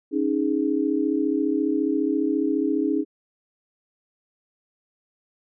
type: chord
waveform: sine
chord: C# suspended second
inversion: none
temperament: just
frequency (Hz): 277.2 / 311.8 / 415.8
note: C#4 / D#4 / G#4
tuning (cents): 0 / +4 / +2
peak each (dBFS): -24 / -23 / -27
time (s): 0.11-3.05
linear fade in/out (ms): 50
effects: none